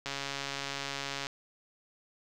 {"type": "click train", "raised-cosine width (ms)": 0.2, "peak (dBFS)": -18, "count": 169, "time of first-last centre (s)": [0.06, 1.269], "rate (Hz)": 139, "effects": []}